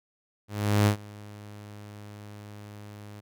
sawtooth tone with ADSR envelope, 103.83 Hz, G#2, in tune, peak -14 dBFS, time 0.48-3.21 s, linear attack 390 ms, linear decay 93 ms, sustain -24 dB, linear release 19 ms, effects none

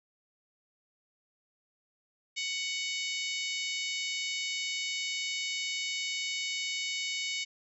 harmonic tone, 743 Hz, F#5, 7 cents sharp, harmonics 3 / 4 / 5 / 6 / 7 / 8 / 9 / 10, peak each -36 / -38 / -40 / -42 / -43 / -44 / -45 / -46 dBFS, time 2.36-7.45 s, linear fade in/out 20 ms, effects none

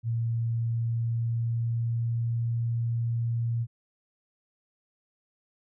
sine tone with pitch glide, 115.6 to 116.74 Hz, A#2 to A#2, -14 to +3 cents, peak -25 dBFS, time 0.03-3.67 s, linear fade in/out 50 ms, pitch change +17 cents, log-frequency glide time 0.53-2.48 s, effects none

